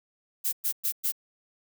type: noise bursts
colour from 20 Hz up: violet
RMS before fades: -27 dBFS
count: 4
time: 0.44-1.122 s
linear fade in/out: 20 ms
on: 88 ms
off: 110 ms
effects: none